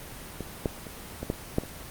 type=clicks; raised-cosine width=2 ms; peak=-20 / -11 / -27 / -20 / -13 / -10 / -24 dBFS; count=7; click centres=0.407 / 0.658 / 0.868 / 1.23 / 1.301 / 1.584 / 1.636 s; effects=pink hiss -42 dBFS RMS until 1.9 s + Opus 24 kbps